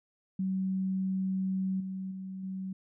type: tone with level steps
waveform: sine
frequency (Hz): 189.5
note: F#3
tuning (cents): +42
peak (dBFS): -28 / -34 / -37 / -34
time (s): 0.39-2.73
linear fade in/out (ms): 5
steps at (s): 1.8 / 2.11 / 2.43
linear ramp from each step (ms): 5
effects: none